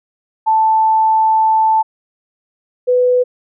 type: tone pair in turn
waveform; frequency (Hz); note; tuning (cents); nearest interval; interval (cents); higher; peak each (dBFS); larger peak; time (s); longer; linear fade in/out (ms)
sine; 880 / 497.6; A5 / B4; 0 / +13; minor seventh; 987; first; -9 / -9; neither; 0.46-1.83 / 2.87-3.24; first; 20
effects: none